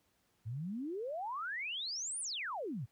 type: exponential two-way sweep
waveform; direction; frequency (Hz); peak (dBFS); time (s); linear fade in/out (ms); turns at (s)
sine; up then down; 102.8 to 10000 to 102.8; -37; 0.45-2.86; 20; 2.2
effects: pink hiss -75 dBFS RMS until 2.91 s + high-pass 60 Hz 12 dB/octave